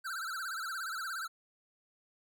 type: tone with vibrato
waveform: square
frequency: 1435 Hz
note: F6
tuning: 47 cents sharp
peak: -37 dBFS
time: 0.04-1.28 s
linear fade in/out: 20 ms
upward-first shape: sine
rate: 17 Hz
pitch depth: 170 cents each way
effects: none